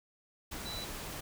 sine tone in noise, 3963 Hz, B7, 5 cents sharp, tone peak -41 dBFS, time 0.65-0.85 s, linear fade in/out 10 ms, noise pink, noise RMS -42 dBFS, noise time 0.51-1.21 s, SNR -2 dB, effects none

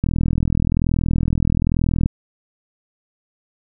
click train, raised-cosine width 5 ms, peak -6 dBFS, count 84, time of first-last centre 0.04-2.059 s, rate 41.1 Hz, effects none

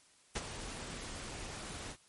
pink noise with ADSR envelope, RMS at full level -35 dBFS, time 0.35-1.97 s, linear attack 10 ms, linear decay 41 ms, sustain -9 dB, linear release 67 ms, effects white hiss -65 dBFS RMS until 2.08 s + MP3 48 kbps

